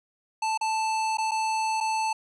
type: tone with dropouts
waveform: square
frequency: 880 Hz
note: A5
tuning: in tune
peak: -25 dBFS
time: 0.42-2.13 s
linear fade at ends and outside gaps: 5 ms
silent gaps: 0.576-0.611 / 1.172-1.183 / 1.311-1.316 / 1.804-1.808 s
effects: resampled to 22050 Hz + 11-bit